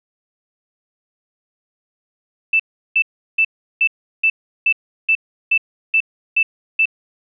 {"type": "tone bursts", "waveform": "sine", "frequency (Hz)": 2647, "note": "E7", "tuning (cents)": 7, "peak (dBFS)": -11, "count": 11, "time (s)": [2.53, 6.856], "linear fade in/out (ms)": 5, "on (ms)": 66, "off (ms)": 360, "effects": []}